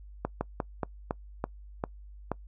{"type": "slowing click train", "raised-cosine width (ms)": 1, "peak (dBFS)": -15, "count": 8, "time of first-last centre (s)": [0.25, 2.317], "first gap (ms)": 160, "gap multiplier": 1.2, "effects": ["noise-tail reverb RT60 0.1 s tail -24 dB re dry", "added 50 Hz sine -45 dBFS peak until 2.47 s"]}